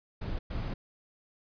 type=noise bursts at uneven times; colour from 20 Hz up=brown; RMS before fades=-34 dBFS; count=2; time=0.21-0.39 / 0.5-0.74 s; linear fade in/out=10 ms; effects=resampled to 11025 Hz